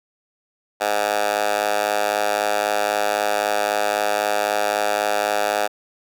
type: tone with high-pass filter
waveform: 10% pulse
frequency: 103.83 Hz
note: G#2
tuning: in tune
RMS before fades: -21 dBFS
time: 0.8-5.68 s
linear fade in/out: 20 ms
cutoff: 730 Hz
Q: 2.3
effects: none